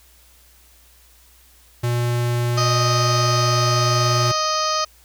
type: tone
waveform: square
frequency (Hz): 120.3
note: B2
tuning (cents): -45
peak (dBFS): -19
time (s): 1.83-4.32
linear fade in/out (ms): 10
type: harmonic tone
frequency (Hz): 622.3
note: D#5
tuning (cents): 0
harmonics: 1 / 2 / 3 / 4 / 5 / 6 / 7 / 8 / 9 / 10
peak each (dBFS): -26 / -21 / -35 / -34 / -33 / -38 / -29 / -27 / -34 / -30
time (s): 2.57-4.85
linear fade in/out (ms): 10
effects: added 60 Hz sine -53 dBFS peak until 5.04 s + white hiss -53 dBFS RMS until 5.04 s